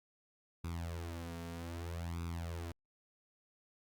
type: tone with flanger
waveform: sawtooth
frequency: 84.5 Hz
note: E2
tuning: 43 cents sharp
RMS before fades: -42 dBFS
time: 0.64-2.72 s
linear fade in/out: 5 ms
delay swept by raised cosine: 0.81 to 4.41 ms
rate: 0.63 Hz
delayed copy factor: +0.85
effects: Opus 48 kbps